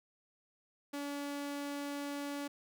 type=tone; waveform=sawtooth; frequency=285.5 Hz; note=D4; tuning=49 cents flat; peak=-34 dBFS; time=0.93-2.48 s; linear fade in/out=10 ms; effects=none